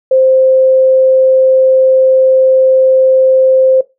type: tone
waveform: sine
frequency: 523.3 Hz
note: C5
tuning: in tune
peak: -5 dBFS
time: 0.11-3.81 s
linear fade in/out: 5 ms
effects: noise-tail reverb RT60 0.2 s tail -17 dB re dry